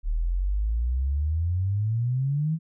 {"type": "exponential sweep", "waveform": "sine", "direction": "up", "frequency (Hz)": [36.99, 164.81], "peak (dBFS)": -22, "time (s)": [0.03, 2.59], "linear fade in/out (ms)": 50, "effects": []}